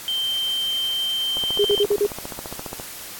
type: tone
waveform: sine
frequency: 3128 Hz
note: G7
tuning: 4 cents flat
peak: -21 dBFS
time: 0.08-1.83 s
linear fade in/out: 0 ms
type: click train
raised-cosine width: 1 ms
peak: -18 dBFS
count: 22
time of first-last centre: 1.37-2.799 s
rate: 14.7 Hz
type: tone bursts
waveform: sine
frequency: 410 Hz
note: G#4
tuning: 22 cents flat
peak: -15 dBFS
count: 5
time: 1.59-2.065 s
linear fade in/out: 5 ms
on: 59 ms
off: 45 ms
effects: white hiss -36 dBFS RMS until 3.19 s + AAC 64 kbps